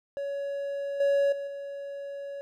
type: tone with level steps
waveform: triangle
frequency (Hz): 561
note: C#5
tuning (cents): +21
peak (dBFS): -28 / -19 / -30 / -33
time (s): 0.17-2.41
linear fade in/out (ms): 0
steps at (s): 1 / 1.32 / 1.47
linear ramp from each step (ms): 5
effects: none